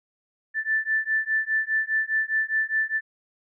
sine beating tone pair, 1760 / 1764.9 Hz, A6 / A6, 0 / +5 cents, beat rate 4.9 Hz, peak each -25 dBFS, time 0.54-3.01 s, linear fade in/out 50 ms, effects none

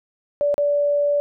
sine tone with dropouts, 579 Hz, D5, 25 cents flat, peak -16 dBFS, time 0.41-1.2 s, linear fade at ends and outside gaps 0 ms, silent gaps 0.542-0.58 s, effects none

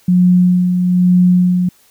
sine tone with tremolo, 180 Hz, F#3, 47 cents flat, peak -6 dBFS, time 0.08-1.69 s, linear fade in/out 5 ms, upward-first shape sine, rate 1.1 Hz, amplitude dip 45%, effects white hiss -51 dBFS RMS until 1.9 s

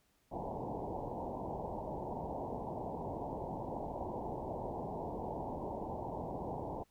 white low-pass noise, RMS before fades -41 dBFS, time 0.31-6.84 s, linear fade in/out 20 ms, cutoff 950 Hz, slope 96 dB/octave, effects pink hiss -74 dBFS RMS until 6.9 s

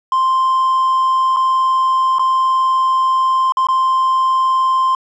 triangle tone with dropouts, 1046.5 Hz, C6, in tune, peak -9 dBFS, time 0.12-4.95 s, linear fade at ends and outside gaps 2 ms, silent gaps 1.363-1.368 / 2.185-2.194 / 3.522-3.57 / 3.67-3.686 s, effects tanh soft clip ceiling -5 dBFS + resampled to 22050 Hz

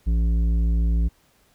sine tone with tanh clipping, 56.7 Hz, A#1, 47 cents flat, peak -19 dBFS, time 0.06-1.09 s, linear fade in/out 20 ms, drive 10 dB, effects pink hiss -61 dBFS RMS until 1.54 s

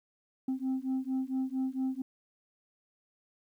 sine beating tone pair, 260 / 264.4 Hz, C4 / C4, -11 / +18 cents, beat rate 4.4 Hz, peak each -31 dBFS, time 0.48-2.02 s, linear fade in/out 5 ms, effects tanh soft clip ceiling -27 dBFS + 11-bit

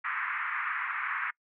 pink band-pass noise, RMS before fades -33 dBFS, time 0.04-1.31 s, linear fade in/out 10 ms, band 1100 to 2200 Hz, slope 48 dB/octave, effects noise-tail reverb RT60 0.1 s tail -25 dB re dry

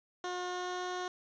15% pulse tone with pitch glide, 360 to 362.3 Hz, F#4 to F#4, -47 to -36 cents, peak -29 dBFS, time 0.24-1.08 s, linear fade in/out 2 ms, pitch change +11 cents, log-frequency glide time 0.47-0.87 s, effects resampled to 16000 Hz + 10-bit

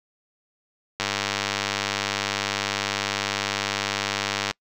click train, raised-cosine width 0.2 ms, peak -6 dBFS, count 352, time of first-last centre 1-4.51 s, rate 100 Hz, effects noise-tail reverb RT60 0.1 s tail -26 dB re dry

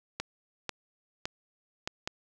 clicks, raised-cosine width 0.2 ms, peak -15 dBFS, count 5, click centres 0.2 / 0.693 / 1.255 / 1.875 / 2.075 s, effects none

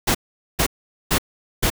pink noise bursts, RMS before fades -18 dBFS, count 4, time 0.07-1.702 s, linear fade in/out 10 ms, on 78 ms, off 440 ms, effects none

